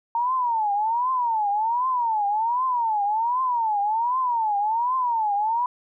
sine tone with vibrato, 916 Hz, A#5, 31 cents flat, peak -20 dBFS, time 0.15-5.66 s, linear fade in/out 2 ms, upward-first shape triangle, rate 1.3 Hz, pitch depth 240 cents each way, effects none

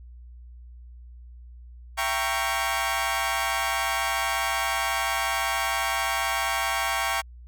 20% pulse chord, E diminished seventh, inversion none, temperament equal with one note detuned, 673.1 / 784 / 932.3 / 1108.7 Hz, E5 / G5 / Bb5 / Db6, +36 / 0 / 0 / 0 cents, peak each -27 / -24 / -26 / -24 dBFS, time 1.97-7.22 s, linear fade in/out 20 ms, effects added 60 Hz sine -42 dBFS peak until 7.47 s

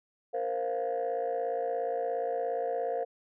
sine chord, Bb suspended second, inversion none, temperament equal, 466.2 / 523.3 / 698.5 Hz, Bb4 / C5 / F5, 0 / 0 / 0 cents, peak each -32 dBFS, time 0.33-3.05 s, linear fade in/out 20 ms, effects tanh soft clip ceiling -24 dBFS

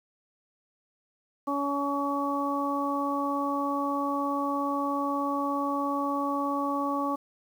harmonic tone, 282.3 Hz, C#4, 32 cents sharp, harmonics 1 / 2 / 3 / 4, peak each -30 / -34 / -34 / -30 dBFS, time 1.47-7.16 s, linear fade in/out 10 ms, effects 9-bit

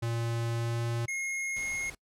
square tone with pitch glide, 116.4 to 117.21 Hz, A#2 to A#2, -2 to +10 cents, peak -30 dBFS, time 0.02-1.06 s, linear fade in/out 10 ms, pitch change +12 cents, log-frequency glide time 0.54-0.83 s
square tone, 2153 Hz, C7, 49 cents sharp, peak -32 dBFS, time 1.08-1.9 s, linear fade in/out 5 ms
pink noise, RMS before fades -47 dBFS, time 1.56-1.95 s, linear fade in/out 5 ms
effects noise-tail reverb RT60 0.1 s tail -25 dB re dry + low-pass 11000 Hz 12 dB/octave

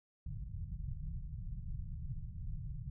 pink low-pass noise, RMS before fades -42 dBFS, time 0.26-2.9 s, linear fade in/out 5 ms, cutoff 160 Hz, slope 48 dB/octave, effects none

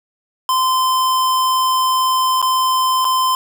square tone with dropouts, 1033 Hz, C6, 22 cents flat, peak -14 dBFS, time 0.49-3.35 s, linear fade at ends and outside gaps 1 ms, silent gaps 2.417-2.426 / 3.046-3.051 s, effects none

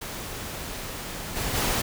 pink noise with level steps, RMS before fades -35 / -29 / -25 dBFS, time 0.01-1.82 s, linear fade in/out 10 ms, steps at 1.35 / 1.54 s, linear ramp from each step 20 ms, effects none

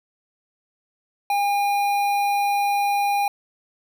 square tone with notch filter, 810 Hz, G#5, 43 cents flat, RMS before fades -21 dBFS, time 1.3-3.28 s, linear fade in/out 2 ms, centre 7100 Hz, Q 0.76, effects none

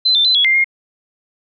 sine tone with pitch steps, 4056 / 3561 / 4038 / 3356 / 2098 / 2132 Hz, B7 / A7 / B7 / G#7 / C7 / C7, +45 / +20 / +38 / +17 / +4 / +32 cents, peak -10 dBFS, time 0.05-0.644 s, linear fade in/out 10 ms, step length 99 ms, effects none

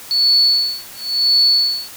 sine tone with tremolo, 4435 Hz, C#8, in tune, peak -9 dBFS, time 0.11-1.88 s, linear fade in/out 0 ms, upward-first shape sine, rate 0.95 Hz, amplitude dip 100%, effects white hiss -36 dBFS RMS until 1.96 s

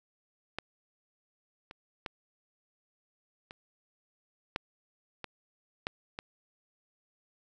clicks, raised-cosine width 0.3 ms, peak -18 / -29 / -20 / -28 / -15 / -22 / -16 / -21 dBFS, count 8, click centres 0.586 / 1.711 / 2.062 / 3.509 / 4.561 / 5.243 / 5.869 / 6.189 s, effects none

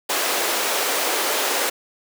pink high-pass noise, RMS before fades -22 dBFS, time 0.09-1.7 s, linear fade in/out 10 ms, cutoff 380 Hz, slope 24 dB/octave, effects none

